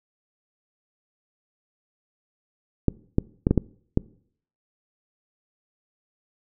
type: clicks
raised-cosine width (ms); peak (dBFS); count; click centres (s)
3; -5; 6; 2.883 / 3.184 / 3.469 / 3.51 / 3.577 / 3.974
effects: noise-tail reverb RT60 0.6 s tail -23 dB re dry